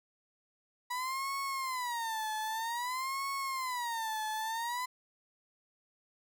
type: tone with vibrato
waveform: 35% pulse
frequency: 975 Hz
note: B5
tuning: 23 cents flat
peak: -32 dBFS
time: 0.9-4.86 s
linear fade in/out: 10 ms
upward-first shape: sine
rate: 0.52 Hz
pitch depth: 210 cents each way
effects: none